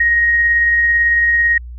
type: tone with tremolo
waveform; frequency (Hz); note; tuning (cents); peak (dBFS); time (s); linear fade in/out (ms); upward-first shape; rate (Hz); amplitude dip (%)
sine; 1876; A#6; +11; -9; 0-1.58; 5; triangle; 18; 25
effects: added 60 Hz sine -28 dBFS peak until 1.78 s